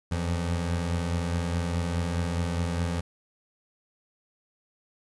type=beating tone pair; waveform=25% pulse; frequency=85 / 89.8 Hz; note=F2 / F2; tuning=-46 / +49 cents; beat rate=4.8 Hz; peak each=-23 / -31 dBFS; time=0.11-3.01 s; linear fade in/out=10 ms; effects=resampled to 24000 Hz + 10-bit